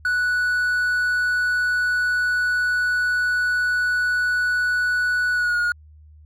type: tone with pitch glide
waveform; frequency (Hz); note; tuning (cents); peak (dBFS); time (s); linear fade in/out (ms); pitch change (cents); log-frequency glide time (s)
triangle; 1477 to 1439.1; F#6 to F#6; -3 to -48; -16; 0.05-5.72; 2; -45; 5.33-5.58
effects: added 76 Hz sine -44 dBFS peak until 6.25 s + MP3 64 kbps